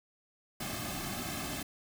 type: noise with comb filter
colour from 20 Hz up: pink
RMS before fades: -38 dBFS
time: 0.6-1.63 s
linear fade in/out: 5 ms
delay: 2.1 ms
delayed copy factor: -0.85
effects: none